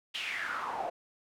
pink noise with band-pass filter sweep, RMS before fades -36 dBFS, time 0.14-0.9 s, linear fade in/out 10 ms, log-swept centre 3200 to 640 Hz, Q 5.7, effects none

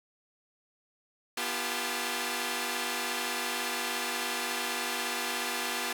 5% pulse tone cluster, 243.6 / 343.9 / 395.5 / 868 Hz, B3 / F4 / G4 / A5, -24 / -27 / +15 / -24 cents, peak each -25 dBFS, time 1.37-5.93 s, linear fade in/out 5 ms, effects none

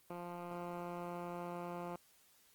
10% pulse tone with low-pass filter, 174.61 Hz, F3, in tune, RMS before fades -44 dBFS, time 0.1-1.96 s, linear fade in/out 2 ms, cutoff 1500 Hz, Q 0.94, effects white hiss -68 dBFS RMS until 2.54 s + Opus 24 kbps

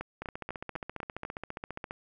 two click trains, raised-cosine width 0.5 ms, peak -21 / -22 dBFS, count 6 / 26, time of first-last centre 0.01-1.251 / 0.22-1.909 s, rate 4.03 / 14.8 Hz, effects none

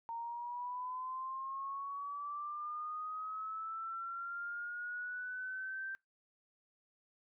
sine linear sweep, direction up, 919 to 1568 Hz, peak -39 dBFS, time 0.09-5.95 s, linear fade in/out 0 ms, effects noise-tail reverb RT60 0.2 s tail -24 dB re dry

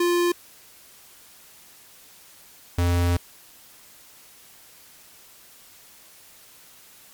square tone pair in turn, 349.2 / 87.3 Hz, F4 / F2, 0 / 0 cents, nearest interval 2 octaves, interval 2400 cents, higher first, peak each -19 dBFS, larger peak neither, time 0-0.32 / 2.78-3.17 s, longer second, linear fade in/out 5 ms, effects white hiss -50 dBFS RMS until 7.13 s + MP3 96 kbps

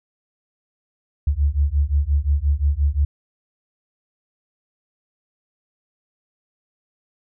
sine beating tone pair, 69.3 / 75 Hz, C#2 / D2, 0 / +37 cents, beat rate 5.7 Hz, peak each -19 dBFS, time 1.27-3.05 s, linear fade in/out 5 ms, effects none

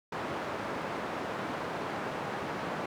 white band-pass noise, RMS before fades -36 dBFS, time 0.12-2.86 s, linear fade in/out 5 ms, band 130 to 1100 Hz, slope 12 dB/octave, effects none

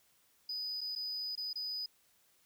sine tone with dropouts, 4978 Hz, D#8, in tune, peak -34 dBFS, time 0.49-1.86 s, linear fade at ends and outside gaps 5 ms, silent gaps 0.808-0.813 / 0.952-0.96 / 1.354-1.376 / 1.531-1.556 s, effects tanh soft clip ceiling -35 dBFS + white hiss -70 dBFS RMS until 2.45 s

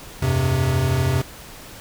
square chord, F suspended second, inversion none, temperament equal with one note detuned, 85.21 / 98 / 130.81 Hz, F2 / G2 / C3, -42 / 0 / 0 cents, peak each -25 / -25 / -20 dBFS, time 0.22-1.22 s, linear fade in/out 5 ms, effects pink hiss -40 dBFS RMS until 1.8 s

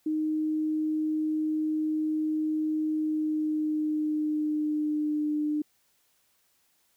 sine tone with pitch glide, 310 to 300.3 Hz, D#4 to D4, -6 to +39 cents, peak -25 dBFS, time 0.06-5.62 s, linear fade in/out 5 ms, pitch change -55 cents, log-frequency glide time 2.92-5.31 s, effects white hiss -69 dBFS RMS until 6.96 s

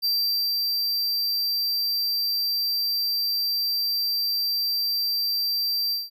square tone with ADSR envelope, 4699 Hz, D8, in tune, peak -21 dBFS, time 0.02-6.1 s, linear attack 28 ms, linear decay 480 ms, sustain -2 dB, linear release 180 ms, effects none

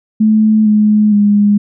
sine tone with pitch steps, 216.5 / 211.7 / 205.5 Hz, A3 / G#3 / G#3, -28 / +33 / -18 cents, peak -6 dBFS, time 0.2-1.58 s, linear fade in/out 10 ms, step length 460 ms, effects none

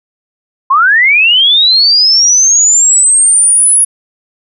sine linear sweep, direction up, 1021 to 10500 Hz, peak -4 dBFS, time 0.7-3.85 s, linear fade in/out 10 ms, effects none

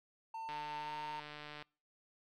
triangle tone with pitch glide, 899 to 913.1 Hz, A5 to A#5, +37 to -36 cents, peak -39 dBFS, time 0.34-1.2 s, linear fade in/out 5 ms, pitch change +27 cents, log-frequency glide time 0.8-0.91 s
click train, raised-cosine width 0.3 ms, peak -32 dBFS, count 170, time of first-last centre 0.49-1.624 s, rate 149 Hz
effects noise-tail reverb RT60 0.4 s tail -26 dB re dry

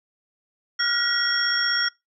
sine tone cluster, 1405 / 1461 / 1908 / 3303 / 5530 Hz, F6 / F#6 / A#6 / G#7 / F8, +10 / -22 / +40 / -10 / -18 cents, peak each -26 / -31 / -27 / -31 / -23 dBFS, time 0.79-1.89 s, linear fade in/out 10 ms, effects noise-tail reverb RT60 0.2 s tail -25 dB re dry

